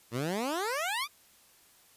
15% pulse exponential sweep, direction up, 110 to 1244.5 Hz, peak -24 dBFS, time 0.11-1.08 s, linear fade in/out 50 ms, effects white hiss -61 dBFS RMS until 1.96 s + resampled to 32000 Hz

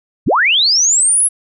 sine linear sweep, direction up, 37.81 to 11000 Hz, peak -9 dBFS, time 0.26-1.29 s, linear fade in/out 20 ms, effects none

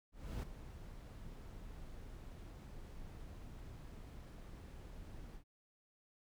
brown noise with ADSR envelope, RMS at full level -40 dBFS, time 0.12-5.44 s, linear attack 310 ms, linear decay 9 ms, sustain -11 dB, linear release 91 ms, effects none

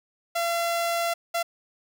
sawtooth tone bursts at uneven times, 681 Hz, F5, 44 cents flat, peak -20 dBFS, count 2, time 0.35-1.14 / 1.34-1.43 s, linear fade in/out 10 ms, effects none

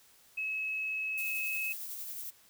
sine tone, 2577 Hz, E7, 40 cents flat, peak -32 dBFS, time 0.37-1.73 s, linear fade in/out 10 ms
violet noise with tremolo, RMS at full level -40 dBFS, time 1.17-2.31 s, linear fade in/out 20 ms, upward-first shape sine, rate 11 Hz, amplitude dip 30%
effects white hiss -62 dBFS RMS until 2.49 s

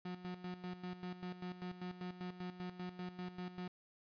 35% pulse tone with tremolo, 180.6 Hz, F#3, 42 cents flat, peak -40 dBFS, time 0.05-3.68 s, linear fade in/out 5 ms, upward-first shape square, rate 5.1 Hz, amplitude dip 70%, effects resampled to 11025 Hz

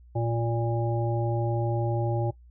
harmonic tone, 116.54 Hz, A#2, in tune, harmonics 1 / 3 / 5 / 7, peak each -26 / -31 / -33 / -34 dBFS, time 0.15-2.31 s, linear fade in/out 10 ms, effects noise-tail reverb RT60 0.1 s tail -18 dB re dry + added 60 Hz sine -49 dBFS peak until 2.5 s

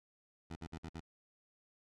15% pulse tone bursts, 82.41 Hz, E2, in tune, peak -37 dBFS, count 5, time 0.5-1.005 s, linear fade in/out 10 ms, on 61 ms, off 50 ms, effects low-pass 7000 Hz 12 dB/octave

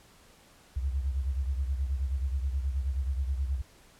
sine beating tone pair, 66 / 75.4 Hz, C2 / D2, +16 / +46 cents, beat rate 9.4 Hz, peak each -28 / -35 dBFS, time 0.76-3.62 s, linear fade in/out 10 ms, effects pink hiss -58 dBFS RMS until 3.99 s + low-pass 12000 Hz 12 dB/octave

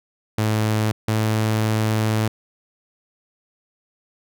sawtooth tone pair in turn, 108.3 / 109.18 Hz, A2 / A2, -27 / -13 cents, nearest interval unison, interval 14 cents, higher second, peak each -14 dBFS, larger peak neither, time 0.38-0.92 / 1.08-2.28 s, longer second, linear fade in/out 5 ms, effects none

